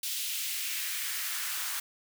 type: noise with high-pass filter sweep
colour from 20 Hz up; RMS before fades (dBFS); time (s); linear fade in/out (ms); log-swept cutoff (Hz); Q
white; -34; 0.03-1.8; 5; 3300 to 1200; 1.6
effects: none